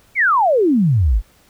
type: exponential sweep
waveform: sine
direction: down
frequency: 2327 to 43.26 Hz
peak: -11 dBFS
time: 0.15-1.22 s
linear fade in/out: 50 ms
effects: pink hiss -53 dBFS RMS until 1.49 s